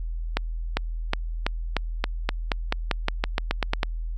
accelerating click train, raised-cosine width 0.3 ms, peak -6 dBFS, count 17, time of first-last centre 0.37-3.832 s, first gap 400 ms, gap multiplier 0.91, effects added 41 Hz sine -27 dBFS peak until 4.17 s

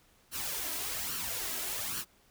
white noise with flanger, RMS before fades -36 dBFS, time 0.31-2.05 s, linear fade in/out 50 ms, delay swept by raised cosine 0.68 to 3.08 ms, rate 1.2 Hz, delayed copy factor +0.6, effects pink hiss -65 dBFS RMS until 2.3 s

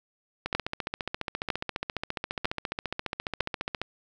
two click trains, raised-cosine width 0.3 ms, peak -14 / -9 dBFS, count 50 / 4, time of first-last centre 0.46-3.816 / 0.55-3.407 s, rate 14.6 / 1.05 Hz, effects none

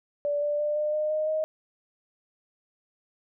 sine tone with pitch steps, 581 / 588.1 / 595.3 / 602.5 / 609.9 / 617.3 / 624.9 Hz, D5 / D5 / D5 / D5 / D#5 / D#5 / D#5, -19 / +2 / +23 / +44 / -35 / -14 / +7 cents, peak -24 dBFS, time 0.25-1.44 s, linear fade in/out 0 ms, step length 170 ms, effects none

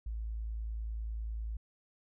sine tone, 55 Hz, A1, in tune, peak -35 dBFS, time 0.06-1.57 s, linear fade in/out 5 ms, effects none

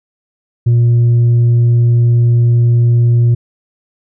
triangle tone with tanh clipping, 118.8 Hz, A#2, 33 cents sharp, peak -7 dBFS, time 0.66-3.35 s, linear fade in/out 10 ms, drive 7 dB, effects none

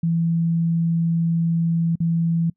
sine tone with dropouts, 166.6 Hz, E3, 19 cents sharp, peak -17 dBFS, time 0.03-2.5 s, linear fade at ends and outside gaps 5 ms, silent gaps 1.956-2.002 s, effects noise-tail reverb RT60 0.1 s tail -25 dB re dry

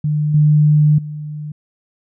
sine tone with level steps, 150.4 Hz, D3, 42 cents sharp, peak -14 / -8 / -24 dBFS, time 0.04-1.52 s, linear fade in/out 5 ms, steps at 0.34 / 0.98 s, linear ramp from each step 5 ms, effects none

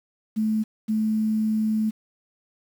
sine tone pair in turn, 217.5 / 217.5 Hz, A3 / A3, -20 / -20 cents, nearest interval unison, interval 0 cents, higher neither, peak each -20 dBFS, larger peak neither, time 0.36-0.64 / 0.88-1.91 s, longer second, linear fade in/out 20 ms, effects 8-bit

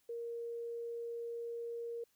sine tone, 467.9 Hz, A#4, 6 cents sharp, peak -39 dBFS, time 0.09-2.04 s, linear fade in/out 5 ms, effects white hiss -75 dBFS RMS until 2.15 s

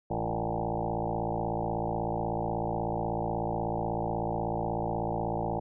sine tone with frequency modulation, 466.2 Hz, A#4, in tune, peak -28 dBFS, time 0.1-5.6 s, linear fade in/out 10 ms, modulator 56.3 Hz, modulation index 7.1, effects none

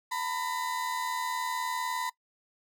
35% pulse tone pair together, 918.2 / 998 Hz, A#5 / B5, -26 / +18 cents, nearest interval minor second, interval 144 cents, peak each -34 / -31 dBFS, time 0.11-2.1 s, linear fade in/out 10 ms, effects noise-tail reverb RT60 0.1 s tail -20 dB re dry

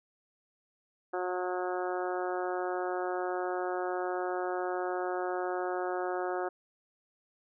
harmonic tone, 181.4 Hz, F#3, 34 cents flat, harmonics 2 / 3 / 4 / 5 / 6 / 7 / 8 / 9, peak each -34 / -38 / -36 / -43 / -46 / -42 / -44 / -47 dBFS, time 1.13-6.49 s, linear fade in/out 10 ms, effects none

